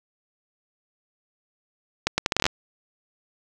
accelerating click train, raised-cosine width 0.2 ms, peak -3 dBFS, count 10, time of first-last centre 2.07-2.465 s, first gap 110 ms, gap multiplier 0.74, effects none

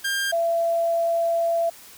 sawtooth / sine tone pair in turn, 1600 / 672.7 Hz, G6 / E5, +35 / +35 cents, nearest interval octave + minor third, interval 1500 cents, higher first, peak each -19 dBFS, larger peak neither, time 0.04-0.32 / 0.32-1.7 s, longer second, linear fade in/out 10 ms, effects white hiss -46 dBFS RMS until 1.97 s

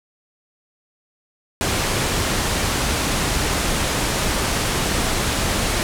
pink low-pass noise, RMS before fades -21 dBFS, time 1.61-5.83 s, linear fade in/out 0 ms, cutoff 11000 Hz, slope 24 dB/octave, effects none

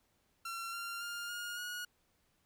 sawtooth tone with pitch steps, 1362 / 1383.4 / 1405.2 / 1427.2 / 1449.7 Hz, F6 / F6 / F6 / F6 / F#6, -44 / -17 / +10 / +37 / -36 cents, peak -36 dBFS, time 0.45-1.85 s, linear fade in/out 5 ms, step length 280 ms, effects pink hiss -75 dBFS RMS until 2.45 s

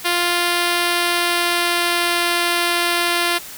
5% pulse tone with pitch glide, 349.2 to 346.6 Hz, F4 to F4, 0 to -13 cents, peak -5 dBFS, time 0.04-3.39 s, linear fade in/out 20 ms, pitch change -13 cents, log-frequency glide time 0.3-2.24 s, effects white hiss -35 dBFS RMS until 3.57 s

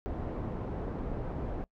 pink low-pass noise, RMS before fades -36 dBFS, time 0.06-1.64 s, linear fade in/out 0 ms, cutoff 670 Hz, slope 12 dB/octave, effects noise-tail reverb RT60 0.1 s tail -23 dB re dry

